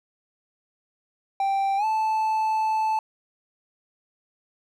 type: tone with pitch glide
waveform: triangle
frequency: 784 to 874.9 Hz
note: G5 to A5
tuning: 0 to -10 cents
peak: -19 dBFS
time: 1.4-2.99 s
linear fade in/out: 2 ms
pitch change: +190 cents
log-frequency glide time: 1.77-1.85 s
effects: none